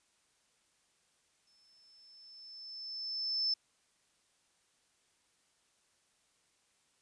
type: tone with exponential growth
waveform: sine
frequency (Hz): 5274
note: E8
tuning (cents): 0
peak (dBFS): -28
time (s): 1.47-3.54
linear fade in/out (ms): 5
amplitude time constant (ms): 450
effects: white hiss -73 dBFS RMS until 7.01 s + resampled to 22050 Hz